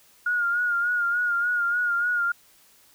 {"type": "tone with vibrato", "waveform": "sine", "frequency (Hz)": 1426, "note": "F6", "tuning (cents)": 36, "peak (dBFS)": -21, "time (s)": [0.26, 2.32], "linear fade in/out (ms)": 5, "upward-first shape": "sine", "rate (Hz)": 3.4, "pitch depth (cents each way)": 45, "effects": ["white hiss -57 dBFS RMS until 2.94 s"]}